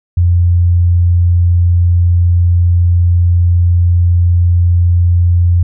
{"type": "tone", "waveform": "sine", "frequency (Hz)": 87.31, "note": "F2", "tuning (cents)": 0, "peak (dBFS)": -6, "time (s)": [0.17, 5.63], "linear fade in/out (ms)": 5, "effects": []}